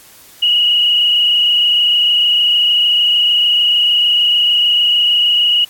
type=tone with frequency modulation; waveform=sine; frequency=2900 Hz; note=F#7; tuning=35 cents flat; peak=-9 dBFS; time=0.42-5.65 s; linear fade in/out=10 ms; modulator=26.6 Hz; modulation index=2; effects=white hiss -42 dBFS RMS until 5.69 s + AAC 64 kbps